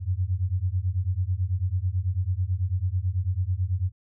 sine beating tone pair, 87.7 / 96.8 Hz, F2 / G2, +8 / -21 cents, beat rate 9.1 Hz, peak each -26 dBFS, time 0-3.92 s, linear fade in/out 50 ms, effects none

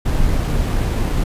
brown noise with sample-and-hold, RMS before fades -17 dBFS, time 0.05-1.24 s, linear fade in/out 10 ms, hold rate 11025 Hz, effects resampled to 32000 Hz

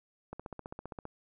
click train, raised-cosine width 1 ms, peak -27 dBFS, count 12, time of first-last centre 0.33-1.054 s, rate 15.2 Hz, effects none

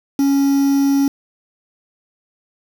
triangle tone with quantisation, 277.2 Hz, C#4, in tune, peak -10 dBFS, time 0.19-1.08 s, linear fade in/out 2 ms, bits 5, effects none

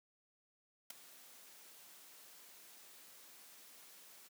white noise with ADSR envelope, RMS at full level -43 dBFS, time 0.9-4.29 s, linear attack 5 ms, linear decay 8 ms, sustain -16 dB, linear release 24 ms, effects high-pass 200 Hz 12 dB/octave

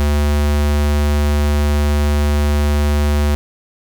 square tone, 73.42 Hz, D2, in tune, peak -13 dBFS, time 0-3.35 s, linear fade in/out 0 ms, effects none

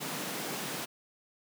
pink high-pass noise, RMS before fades -37 dBFS, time 0-0.86 s, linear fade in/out 20 ms, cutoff 140 Hz, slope 48 dB/octave, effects none

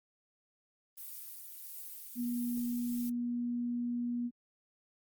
violet noise with tremolo, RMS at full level -45 dBFS, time 0.97-3.1 s, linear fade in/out 10 ms, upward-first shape sine, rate 1.5 Hz, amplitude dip 25%
sine tone, 240.7 Hz, B3, 44 cents flat, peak -32 dBFS, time 2.15-4.31 s, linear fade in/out 50 ms
effects Opus 24 kbps

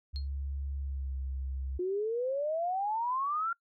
sine tone with pitch glide, 69.3 to 66.52 Hz, C#2 to C2, 0 to +29 cents, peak -33 dBFS, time 0.13-1.79 s, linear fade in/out 20 ms, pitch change -71 cents, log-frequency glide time 0.8-1.15 s
sine tone with exponential decay, 4232 Hz, C8, 19 cents sharp, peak -37 dBFS, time 0.16-0.28 s, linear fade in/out 0 ms, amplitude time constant 24 ms
sine exponential sweep, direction up, 352.5 to 1396.9 Hz, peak -29 dBFS, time 1.79-3.53 s, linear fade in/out 5 ms
effects noise-tail reverb RT60 0.1 s tail -25 dB re dry

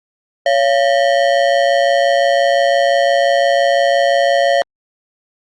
square ring-modulated tone, 622.3 Hz, D#5, in tune, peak -8 dBFS, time 0.46-4.62 s, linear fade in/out 0 ms, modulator 62.9 Hz, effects low-pass 4000 Hz 12 dB/octave + Opus 48 kbps

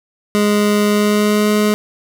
25% pulse tone with pitch glide, 207.7 to 210.4 Hz, G#3 to G#3, 0 to +23 cents, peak -8 dBFS, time 0.35-1.74 s, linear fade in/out 0 ms, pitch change +23 cents, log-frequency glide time 0.9-1.5 s, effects none

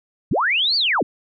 sine linear two-way sweep, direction up then down, 71 to 4699 to 140.1 Hz, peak -16 dBFS, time 0.31-1.03 s, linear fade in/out 5 ms, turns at 0.76 s, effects none

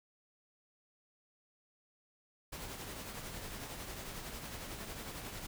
pink noise with tremolo, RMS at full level -43 dBFS, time 2.52-5.47 s, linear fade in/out 10 ms, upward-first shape triangle, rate 11 Hz, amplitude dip 45%, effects none

